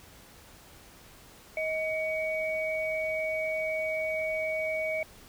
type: tone pair together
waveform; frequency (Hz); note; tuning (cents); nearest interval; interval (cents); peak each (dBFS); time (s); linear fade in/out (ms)
sine; 632 / 2252; D#5 / C#7; +27 / +27; octave + minor seventh; 2200; -30 / -32; 1.57-5.03; 2
effects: pink hiss -53 dBFS RMS until 5.28 s